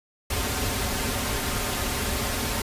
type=noise with comb filter; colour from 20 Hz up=pink; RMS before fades=-27 dBFS; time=0.3-2.62 s; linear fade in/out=5 ms; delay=6.1 ms; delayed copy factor=-0.65; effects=resampled to 32000 Hz